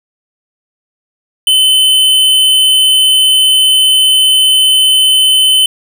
square tone, 3045 Hz, F#7, 49 cents sharp, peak -6 dBFS, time 1.47-5.66 s, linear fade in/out 2 ms, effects none

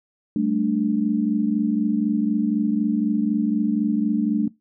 sine chord, G suspended second, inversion none, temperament equal, 196 / 220 / 293.7 Hz, G3 / A3 / D4, 0 / 0 / 0 cents, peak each -26 / -21 / -23 dBFS, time 0.36-4.48 s, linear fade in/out 2 ms, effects noise-tail reverb RT60 0.2 s tail -22 dB re dry

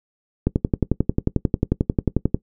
click train, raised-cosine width 3 ms, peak -4 dBFS, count 22, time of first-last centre 0.47-2.345 s, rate 11.2 Hz, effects noise-tail reverb RT60 0.1 s tail -19 dB re dry

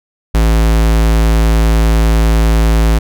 square tone, 55 Hz, A1, in tune, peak -8 dBFS, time 0.34-2.99 s, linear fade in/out 10 ms, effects none

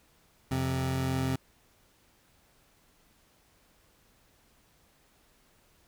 25% pulse tone pair together, 87.31 / 131.52 Hz, F2 / C3, 0 / +9 cents, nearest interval perfect fifth, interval 709 cents, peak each -31 / -25 dBFS, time 0.51-1.36 s, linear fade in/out 5 ms, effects pink hiss -65 dBFS RMS until 5.87 s

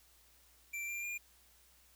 square tone with pitch steps, 2349 / 2379 / 2409 Hz, D7 / D7 / D7, 0 / +22 / +43 cents, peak -39 dBFS, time 0.73-1.18 s, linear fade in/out 10 ms, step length 150 ms, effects added 60 Hz sine -70 dBFS peak until 1.95 s + white hiss -66 dBFS RMS until 1.95 s

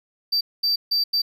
triangle tone bursts at uneven times, 4658 Hz, D8, 15 cents flat, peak -17 dBFS, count 4, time 0.32-0.41 / 0.63-0.76 / 0.91-1.04 / 1.13-1.22 s, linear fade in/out 10 ms, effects none

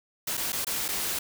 white noise with dropouts, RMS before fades -30 dBFS, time 0.27-1.19 s, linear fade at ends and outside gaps 5 ms, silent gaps 0.371-0.375 / 0.522-0.528 / 0.647-0.668 / 0.882-0.886 s, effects none

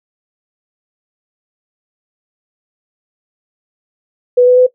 sine tone with pitch steps, 493.5 / 498.7 / 503.9 Hz, B4 / B4 / B4, -1 / +17 / +35 cents, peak -4 dBFS, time 4.37-4.667 s, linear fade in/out 10 ms, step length 99 ms, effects noise-tail reverb RT60 0.1 s tail -17 dB re dry

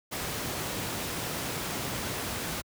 pink noise, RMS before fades -33 dBFS, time 0.11-2.62 s, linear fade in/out 20 ms, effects high-pass 80 Hz 12 dB/octave

